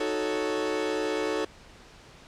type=chord; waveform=40% pulse; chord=D# half-diminished seventh; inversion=none; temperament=equal; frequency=311.1 / 370 / 440 / 554.4 Hz; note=D#4 / F#4 / A4 / C#5; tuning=0 / 0 / 0 / 0 cents; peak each=-32 / -33 / -29 / -33 dBFS; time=0-1.45 s; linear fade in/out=5 ms; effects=pink hiss -51 dBFS RMS until 2.27 s + low-pass 6000 Hz 12 dB/octave